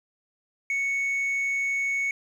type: tone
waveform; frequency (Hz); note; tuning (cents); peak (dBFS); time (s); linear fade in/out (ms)
sine; 2217; C#7; 0; -21; 0.7-2.11; 2
effects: tanh soft clip ceiling -23 dBFS + 9-bit